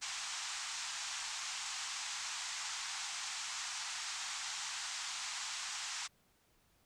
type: band-pass noise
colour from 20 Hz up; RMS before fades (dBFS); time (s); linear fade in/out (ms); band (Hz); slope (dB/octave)
white; -42; 0.01-6.08; 20; 790 to 7800; 48
effects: pink hiss -72 dBFS RMS until 6.85 s